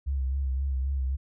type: tone with vibrato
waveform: sine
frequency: 67 Hz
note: C2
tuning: 42 cents sharp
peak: -25 dBFS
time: 0.06-1.17 s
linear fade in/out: 20 ms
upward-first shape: sine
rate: 3.8 Hz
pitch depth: 55 cents each way
effects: none